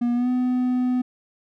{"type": "tone with pitch glide", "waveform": "triangle", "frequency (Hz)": [240, 250.9], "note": ["B3", "B3"], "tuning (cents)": [-49, 28], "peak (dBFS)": -17, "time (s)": [0.01, 1.02], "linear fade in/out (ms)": 10, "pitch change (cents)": 77, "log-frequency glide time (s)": [0.14, 0.29], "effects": []}